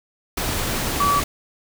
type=tone in noise; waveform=sine; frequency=1146 Hz; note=D6; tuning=43 cents flat; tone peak=-16 dBFS; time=1-1.2 s; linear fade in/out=5 ms; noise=pink; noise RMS=-24 dBFS; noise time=0.37-1.24 s; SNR=+5 dB; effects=none